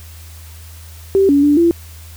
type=tone with pitch steps; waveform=sine; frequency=389.4 / 283.6 / 291.5 / 338.9 Hz; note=G4 / C#4 / D4 / E4; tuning=-12 / +40 / -13 / +48 cents; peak=-8 dBFS; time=1.15-1.71 s; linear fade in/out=0 ms; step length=140 ms; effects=added 81 Hz sine -34 dBFS peak until 2.16 s + white hiss -42 dBFS RMS until 2.16 s